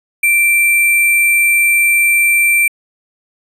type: tone with sample-and-hold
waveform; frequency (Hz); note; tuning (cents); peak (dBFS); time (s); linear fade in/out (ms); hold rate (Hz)
sine; 2350; D7; +1; -8; 0.23-2.68; 5; 11025
effects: resampled to 32000 Hz